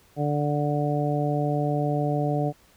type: harmonic tone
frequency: 146.83 Hz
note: D3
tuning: in tune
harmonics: 1 / 2 / 3 / 4 / 5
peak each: -25 / -29 / -31 / -30 / -30 dBFS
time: 0.16-2.53 s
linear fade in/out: 50 ms
effects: pink hiss -58 dBFS RMS until 2.76 s